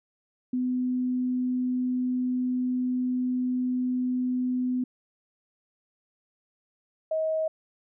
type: tone pair in turn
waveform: sine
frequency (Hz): 251.7 / 634.2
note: B3 / D#5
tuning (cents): +33 / +33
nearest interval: octave + major third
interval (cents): 1600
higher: second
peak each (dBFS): -24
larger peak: neither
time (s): 0.53-4.84 / 7.11-7.48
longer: first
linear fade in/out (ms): 5
effects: none